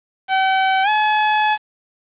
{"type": "tone with pitch glide", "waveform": "sawtooth", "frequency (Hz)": [764, 852.6], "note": ["G5", "G#5"], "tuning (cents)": [-45, 45], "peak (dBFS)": -10, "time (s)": [0.28, 1.58], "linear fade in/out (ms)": 50, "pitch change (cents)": 190, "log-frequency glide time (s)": [0.83, 0.89], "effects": ["resampled to 8000 Hz", "7-bit"]}